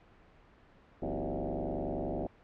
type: tone with frequency modulation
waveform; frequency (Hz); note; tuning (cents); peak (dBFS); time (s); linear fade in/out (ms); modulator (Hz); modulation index
sine; 166.1; E3; +13; -32; 1.02-2.27; 5; 70.7; 7.8
effects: pink hiss -60 dBFS RMS until 2.43 s + low-pass 2000 Hz 12 dB/octave